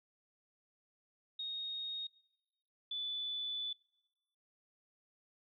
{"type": "tone pair in turn", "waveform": "sine", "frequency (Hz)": [3729, 3481], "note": ["A#7", "A7"], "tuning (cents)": [0, -19], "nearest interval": "minor second", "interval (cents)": 119, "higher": "first", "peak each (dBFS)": [-38, -37], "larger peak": "second", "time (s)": [[1.39, 2.07], [2.91, 3.73]], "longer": "second", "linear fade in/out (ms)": 5, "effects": ["noise-tail reverb RT60 1.0 s tail -23 dB re dry"]}